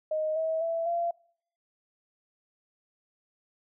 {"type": "tone with pitch steps", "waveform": "sine", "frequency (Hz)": [622.3, 642.4, 663.1, 684.5], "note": ["D#5", "E5", "E5", "F5"], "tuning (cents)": [0, -45, 10, -35], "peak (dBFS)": -26, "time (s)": [0.11, 1.11], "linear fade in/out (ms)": 5, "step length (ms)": 250, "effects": ["noise-tail reverb RT60 0.6 s tail -24 dB re dry"]}